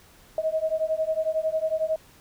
sine beating tone pair, 629 / 640 Hz, D#5 / D#5, +19 / +49 cents, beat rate 11 Hz, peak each -26 dBFS, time 0.38-1.96 s, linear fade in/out 2 ms, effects pink hiss -54 dBFS RMS until 2.2 s

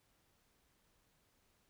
silence, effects pink hiss -75 dBFS RMS until 1.69 s

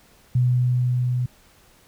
sine tone with level ramp, 124.5 Hz, B2, 14 cents sharp, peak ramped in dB -15 to -20 dBFS, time 0.35-1.26 s, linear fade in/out 5 ms, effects pink hiss -55 dBFS RMS until 1.87 s

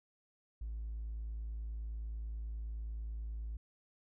sine tone with hard clipping, 54.7 Hz, A1, 9 cents flat, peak -39 dBFS, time 0.61-3.57 s, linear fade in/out 5 ms, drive 1 dB, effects none

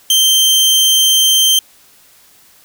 sawtooth tone, 3136 Hz, G7, in tune, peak -5 dBFS, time 0.1-1.59 s, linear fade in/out 2 ms, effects white hiss -47 dBFS RMS until 2.64 s

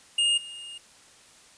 square tone with level steps, 2836 Hz, F7, 26 cents sharp, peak -21 / -39 dBFS, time 0.18-0.78 s, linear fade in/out 5 ms, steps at 0.37 s, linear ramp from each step 10 ms, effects white hiss -54 dBFS RMS until 1.57 s + resampled to 22050 Hz

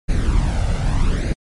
brown noise with flanger, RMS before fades -17 dBFS, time 0.08-1.34 s, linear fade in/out 20 ms, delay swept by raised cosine 0.46 to 1.46 ms, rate 0.82 Hz, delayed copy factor +0.6, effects MP3 48 kbps

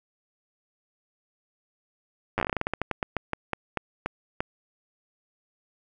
slowing click train, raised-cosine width 0.5 ms, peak -11 dBFS, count 22, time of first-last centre 2.38-4.405 s, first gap 9 ms, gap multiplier 1.2, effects none

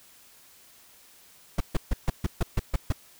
brown noise bursts, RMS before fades -22 dBFS, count 9, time 1.58-2.925 s, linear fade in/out 5 ms, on 25 ms, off 140 ms, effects white hiss -55 dBFS RMS until 3.19 s

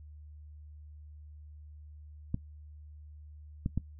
clicks, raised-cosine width 5 ms, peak -18 dBFS, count 3, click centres 2.344 / 3.661 / 3.776 s, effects noise-tail reverb RT60 0.1 s tail -18 dB re dry + added 75 Hz sine -47 dBFS peak until 3.99 s

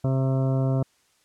harmonic tone with a mistuned harmonic, 132.8 Hz, C3, 26 cents sharp, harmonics 1 / 2 / 3 / 4 / 5 / 7 / 8 / 9 / 10, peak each -21 / -29 / -34 / -34 / -33 / -44 / -46 / -49 / -47 dBFS, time 0.04-0.83 s, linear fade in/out 5 ms, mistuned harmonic 8, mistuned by +25 cents, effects white hiss -64 dBFS RMS until 1.24 s + low-pass 9000 Hz 12 dB/octave

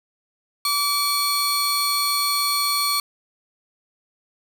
sawtooth tone pair together, 1151 / 4346 Hz, D6 / C#8, -35 / -35 cents, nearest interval octave + major seventh, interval 2300 cents, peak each -19 dBFS, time 0.65-3 s, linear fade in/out 2 ms, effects 9-bit

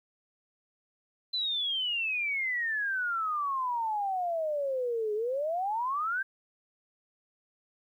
sine exponential two-way sweep, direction down then up, 4072 to 414 to 1606 Hz, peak -28 dBFS, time 1.33-6.23 s, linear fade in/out 10 ms, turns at 5.14 s, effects 11-bit

